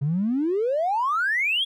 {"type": "exponential sweep", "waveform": "triangle", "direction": "up", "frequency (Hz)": [134.2, 3406], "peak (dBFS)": -17, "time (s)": [0.01, 1.65], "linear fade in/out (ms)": 20, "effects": ["tanh soft clip ceiling -18 dBFS"]}